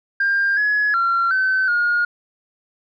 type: tone with pitch steps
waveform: sine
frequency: 1599 / 1688 / 1370 / 1529 / 1430 Hz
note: G6 / G#6 / F6 / G6 / F6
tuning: +34 / +28 / -34 / -44 / +41 cents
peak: -14 dBFS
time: 0.2-2.05 s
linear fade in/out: 5 ms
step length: 370 ms
effects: tanh soft clip ceiling -12 dBFS